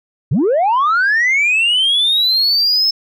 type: linear sweep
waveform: sine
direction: up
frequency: 103.83 to 5274 Hz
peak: -9 dBFS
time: 0.31-2.91 s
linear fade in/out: 10 ms
effects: tanh soft clip ceiling -9 dBFS